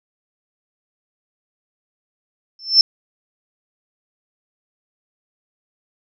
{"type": "tone with exponential growth", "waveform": "sine", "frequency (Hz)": 5330, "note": "E8", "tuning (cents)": 18, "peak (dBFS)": -3, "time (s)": [2.59, 2.81], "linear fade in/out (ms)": 2, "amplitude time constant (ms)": 47, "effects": []}